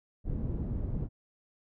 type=low-pass noise; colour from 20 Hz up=pink; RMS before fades=-33 dBFS; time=0.24-1.09 s; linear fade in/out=50 ms; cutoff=240 Hz; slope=12 dB/octave; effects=none